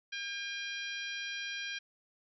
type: harmonic tone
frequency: 804 Hz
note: G5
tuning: 44 cents sharp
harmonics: 2 / 3 / 4 / 5 / 6 / 7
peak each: -41 / -42 / -43 / -47 / -50 / -50 dBFS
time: 0.12-1.79 s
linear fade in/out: 10 ms
effects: none